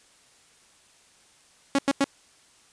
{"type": "tone bursts", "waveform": "sawtooth", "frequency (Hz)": 277.2, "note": "C#4", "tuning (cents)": 0, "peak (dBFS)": -15, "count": 3, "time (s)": [1.75, 2.042], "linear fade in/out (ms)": 2, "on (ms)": 36, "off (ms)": 92, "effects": ["white hiss -58 dBFS RMS until 2.72 s", "resampled to 22050 Hz"]}